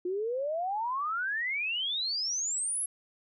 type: exponential sweep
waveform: sine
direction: up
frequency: 349.2 to 11220 Hz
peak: -29 dBFS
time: 0.05-2.86 s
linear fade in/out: 5 ms
effects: none